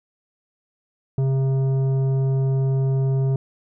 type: tone with tanh clipping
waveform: sine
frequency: 134.1 Hz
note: C3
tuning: 43 cents sharp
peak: -19 dBFS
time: 1.18-3.36 s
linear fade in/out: 2 ms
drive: 10 dB
effects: none